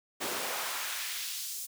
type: noise with high-pass filter sweep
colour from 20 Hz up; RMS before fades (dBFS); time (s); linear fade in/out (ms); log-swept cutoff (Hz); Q
pink; -36; 0.2-1.67; 20; 300 to 7500; 0.94
effects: none